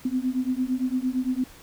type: beating tone pair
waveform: sine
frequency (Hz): 251.5 / 260.3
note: B3 / C4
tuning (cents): +32 / -9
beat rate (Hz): 8.8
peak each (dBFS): -26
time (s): 0.05-1.44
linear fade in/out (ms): 5
effects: pink hiss -49 dBFS RMS until 1.62 s